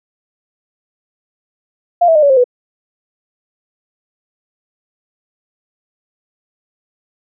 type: tone with pitch steps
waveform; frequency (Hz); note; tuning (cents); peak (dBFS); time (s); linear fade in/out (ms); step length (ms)
sine; 698.5 / 651.7 / 608.1 / 567.4 / 529.4 / 493.9; F5 / E5 / D#5 / C#5 / C5 / B4; 0 / -20 / -40 / +40 / +20 / 0; -6; 2.01-2.442; 10; 72
effects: none